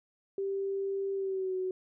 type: tone with pitch glide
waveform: sine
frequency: 392 to 372.1 Hz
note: G4 to F#4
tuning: 0 to +10 cents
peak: -30 dBFS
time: 0.38-1.71 s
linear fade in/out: 2 ms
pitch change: -90 cents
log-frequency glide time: 1.14-1.55 s
effects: none